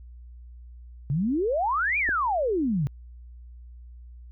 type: exponential two-way sweep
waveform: sine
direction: up then down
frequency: 130.4 to 2470 to 130.4 Hz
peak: -22 dBFS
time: 1.1-2.87 s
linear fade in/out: 0 ms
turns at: 1.98 s
type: clicks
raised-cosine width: 2 ms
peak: -23 dBFS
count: 2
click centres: 2.089 / 2.092 s
effects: added 60 Hz sine -42 dBFS peak until 4.31 s